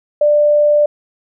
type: tone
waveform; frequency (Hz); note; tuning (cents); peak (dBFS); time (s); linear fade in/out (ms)
sine; 592; D5; +14; -8; 0.21-0.86; 5
effects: none